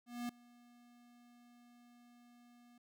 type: tone with ADSR envelope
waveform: square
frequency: 240.8 Hz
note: B3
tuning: 44 cents flat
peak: -38 dBFS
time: 0.06-2.78 s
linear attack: 230 ms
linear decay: 4 ms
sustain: -24 dB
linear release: 4 ms
effects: none